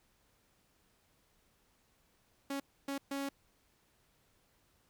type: tone bursts at uneven times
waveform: sawtooth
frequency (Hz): 277.2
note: C#4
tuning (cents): 0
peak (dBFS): -32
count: 3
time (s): 2.5-2.6 / 2.88-2.98 / 3.11-3.29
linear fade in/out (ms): 5
effects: pink hiss -72 dBFS RMS until 4.89 s